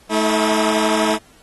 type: tone pair together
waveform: 15% pulse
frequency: 218.1 / 321.2 Hz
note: A3 / E4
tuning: -15 / -45 cents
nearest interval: perfect fifth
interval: 670 cents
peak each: -12 dBFS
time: 0.09-1.19 s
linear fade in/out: 50 ms
effects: pink hiss -51 dBFS RMS until 1.42 s + AAC 32 kbps